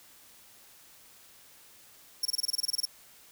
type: tone bursts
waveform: sawtooth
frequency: 5500 Hz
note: F8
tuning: 27 cents flat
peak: -23 dBFS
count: 13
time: 2.23-2.854 s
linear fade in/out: 5 ms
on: 24 ms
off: 26 ms
effects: white hiss -56 dBFS RMS until 3.31 s